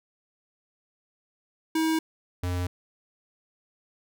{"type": "tone pair in turn", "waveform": "square", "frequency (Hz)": [320, 89.31], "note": ["D#4", "F2"], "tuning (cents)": [49, 39], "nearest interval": "octave + minor seventh", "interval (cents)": 2210, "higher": "first", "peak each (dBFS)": [-23, -27], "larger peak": "first", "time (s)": [[1.75, 1.99], [2.43, 2.67]], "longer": "neither", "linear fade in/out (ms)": 5, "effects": []}